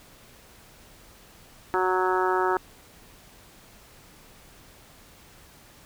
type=harmonic tone; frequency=185 Hz; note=F#3; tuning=in tune; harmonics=2 / 3 / 4 / 5 / 6 / 7 / 8 / 9; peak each=-25 / -37 / -30 / -27 / -34 / -29 / -34 / -35 dBFS; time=1.74-2.57 s; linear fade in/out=0 ms; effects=pink hiss -52 dBFS RMS until 5.85 s